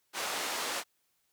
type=band-pass noise; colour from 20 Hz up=pink; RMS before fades=-35 dBFS; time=0.13-0.84 s; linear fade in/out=50 ms; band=550 to 10000 Hz; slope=12 dB/octave; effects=white hiss -75 dBFS RMS until 1.32 s